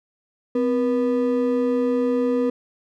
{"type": "ring-modulated tone", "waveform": "triangle", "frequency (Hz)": 369.4, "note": "F#4", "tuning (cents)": -3, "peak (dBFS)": -13, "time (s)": [0.55, 2.5], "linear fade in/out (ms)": 5, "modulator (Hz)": 113, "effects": []}